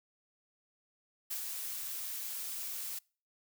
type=noise with ADSR envelope; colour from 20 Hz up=blue; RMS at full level=-37 dBFS; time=1.3-2.99 s; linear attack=13 ms; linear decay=96 ms; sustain=-3 dB; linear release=7 ms; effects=noise-tail reverb RT60 0.4 s tail -26 dB re dry